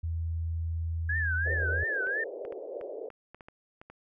sine tone, 82.41 Hz, E2, in tune, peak -29 dBFS, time 0.03-1.84 s, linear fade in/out 10 ms
sine tone with vibrato, 1638 Hz, G#6, 24 cents flat, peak -28 dBFS, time 1.09-2.24 s, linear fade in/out 5 ms, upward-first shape triangle, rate 2.9 Hz, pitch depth 190 cents each way
white band-pass noise, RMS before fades -39 dBFS, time 1.45-3.09 s, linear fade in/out 10 ms, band 380 to 580 Hz, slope 48 dB/octave
clicks, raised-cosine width 0.5 ms, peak -32 dBFS, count 10, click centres 2.07 / 2.451 / 2.524 / 2.812 / 3.103 / 3.346 / 3.408 / 3.485 / 3.815 / 3.9 s
effects none

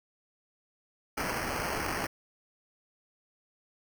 violet noise with sample-and-hold, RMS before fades -33 dBFS, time 1.17-2.07 s, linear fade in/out 10 ms, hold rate 3675 Hz, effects none

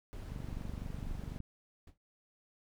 brown noise, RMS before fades -44 dBFS, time 0.13-1.38 s, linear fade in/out 0 ms
click train, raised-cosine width 5 ms, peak -30 dBFS, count 27, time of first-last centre 0.32-1.403 s, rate 24 Hz
brown noise with exponential decay, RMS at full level -47 dBFS, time 1.87-1.98 s, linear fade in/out 5 ms, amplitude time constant 23 ms
effects none

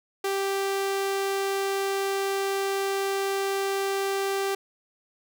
sawtooth tone, 392 Hz, G4, in tune, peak -21 dBFS, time 0.24-4.55 s, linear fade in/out 5 ms, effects none

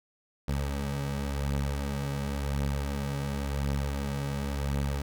20% pulse beating tone pair, 69.2 / 70.13 Hz, C#2 / C#2, -2 / +21 cents, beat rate 0.93 Hz, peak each -31 / -25 dBFS, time 0.48-5.02 s, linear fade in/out 5 ms, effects none

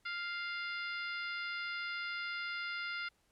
harmonic tone, 698.5 Hz, F5, in tune, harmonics 2 / 3 / 4 / 5 / 6 / 7, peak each -40 / -42 / -48 / -51 / -53 / -50 dBFS, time 0.05-3.09 s, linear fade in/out 10 ms, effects pink hiss -74 dBFS RMS until 3.31 s + low-pass 12000 Hz 12 dB/octave

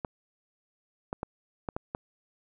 clicks, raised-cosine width 1 ms, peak -18 dBFS, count 6, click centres 0.048 / 1.129 / 1.231 / 1.688 / 1.765 / 1.949 s, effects none

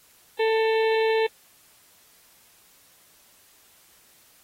harmonic tone, 444.3 Hz, A4, 17 cents sharp, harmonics 1 / 2 / 4 / 5 / 6 / 7 / 8 / 9, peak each -20 / -28 / -32 / -35 / -35 / -42 / -41 / -40 dBFS, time 0.39-1.27 s, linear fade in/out 10 ms, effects white hiss -57 dBFS RMS until 4.43 s + AAC 48 kbps

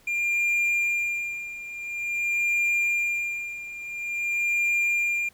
triangle tone with tremolo, 2398 Hz, D7, 36 cents sharp, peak -19 dBFS, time 0.07-5.29 s, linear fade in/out 5 ms, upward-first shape sine, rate 0.48 Hz, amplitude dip 80%, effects pink hiss -58 dBFS RMS until 5.33 s

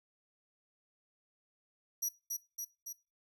sawtooth tone with echo, 5800 Hz, F#8, 35 cents flat, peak -29 dBFS, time 2.02-2.09 s, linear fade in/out 10 ms, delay 280 ms, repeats 3, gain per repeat -3 dB, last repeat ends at 2.93 s, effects noise-tail reverb RT60 0.3 s tail -21 dB re dry

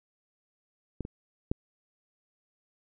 clicks, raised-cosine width 3 ms, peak -20 / -25 / -14 dBFS, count 3, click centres 1.007 / 1.051 / 1.515 s, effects none

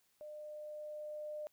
sine tone with level ramp, 603 Hz, D5, 46 cents sharp, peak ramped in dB -46 to -40 dBFS, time 0.21-1.47 s, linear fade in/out 0 ms, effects white hiss -75 dBFS RMS until 1.52 s

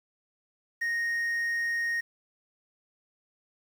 triangle tone, 1862 Hz, A#6, 2 cents flat, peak -25 dBFS, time 0.81-2.01 s, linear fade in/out 10 ms, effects 9-bit

